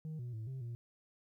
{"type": "tone with pitch steps", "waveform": "sine", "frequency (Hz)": [156.7, 121.8, 110.5, 131.9, 118.2], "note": ["D#3", "B2", "A2", "C3", "A#2"], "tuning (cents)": [13, -24, 8, 14, 24], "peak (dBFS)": -37, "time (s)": [0.05, 0.75], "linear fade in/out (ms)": 0, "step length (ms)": 140, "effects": ["tanh soft clip ceiling -39 dBFS", "13-bit"]}